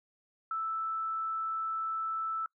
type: tone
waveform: sine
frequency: 1318.5 Hz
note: E6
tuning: in tune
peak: -31 dBFS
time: 0.51-2.46 s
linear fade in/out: 2 ms
effects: noise-tail reverb RT60 0.1 s tail -24 dB re dry